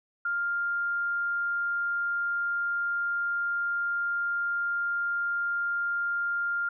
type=tone; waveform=sine; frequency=1400 Hz; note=F6; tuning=4 cents sharp; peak=-26 dBFS; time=0.25-6.69 s; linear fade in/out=5 ms; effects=none